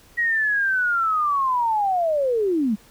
sine linear sweep, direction down, 1911 to 196 Hz, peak -18 dBFS, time 0.17-2.76 s, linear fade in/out 20 ms, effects pink hiss -52 dBFS RMS until 2.9 s

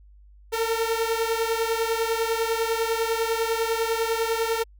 sawtooth beating tone pair, 450 / 460 Hz, A4 / A#4, +39 / -23 cents, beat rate 10 Hz, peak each -21 / -23 dBFS, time 0.52-4.64 s, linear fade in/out 20 ms, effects added 50 Hz sine -48 dBFS peak until 4.79 s

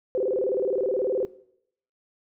sine tone with vibrato, 444.2 Hz, A4, 16 cents sharp, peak -22 dBFS, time 0.15-1.25 s, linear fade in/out 0 ms, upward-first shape square, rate 19 Hz, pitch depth 250 cents each way, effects noise-tail reverb RT60 0.7 s tail -19 dB re dry

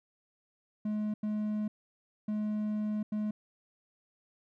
triangle tone bursts at uneven times, 212 Hz, G#3, 36 cents sharp, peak -28 dBFS, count 4, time 0.85-1.14 / 1.23-1.68 / 2.28-3.03 / 3.12-3.31 s, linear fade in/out 5 ms, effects none

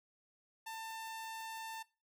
sawtooth tone, 894 Hz, A5, 27 cents sharp, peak -39 dBFS, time 0.66-1.83 s, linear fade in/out 10 ms, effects noise-tail reverb RT60 0.3 s tail -21 dB re dry

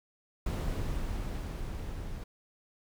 brown noise with level ramp, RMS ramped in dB -31 to -40 dBFS, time 0.46-2.24 s, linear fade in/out 5 ms, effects none

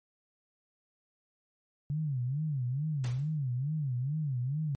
sine tone with vibrato, 138.59 Hz, C#3, in tune, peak -29 dBFS, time 1.9-4.75 s, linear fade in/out 0 ms, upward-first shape sine, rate 2.3 Hz, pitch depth 220 cents each way
pink noise with exponential decay, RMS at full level -41 dBFS, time 3.04-3.37 s, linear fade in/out 0 ms, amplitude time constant 70 ms
effects MP3 32 kbps

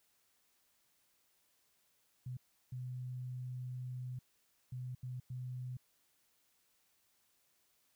sine tone bursts at uneven times, 126.1 Hz, B2, 36 cents sharp, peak -40 dBFS, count 5, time 2.26-2.37 / 2.72-4.19 / 4.72-4.95 / 5.03-5.2 / 5.3-5.77 s, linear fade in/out 5 ms, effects white hiss -75 dBFS RMS until 7.95 s

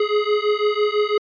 square beating tone pair, 416.4 / 422.4 Hz, G#4 / G#4, +5 / +29 cents, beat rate 6 Hz, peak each -21 dBFS, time 0-1.18 s, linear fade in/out 5 ms, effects resampled to 11025 Hz

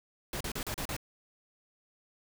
pink noise bursts, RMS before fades -36 dBFS, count 6, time 0.33-0.966 s, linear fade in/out 2 ms, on 76 ms, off 36 ms, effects none

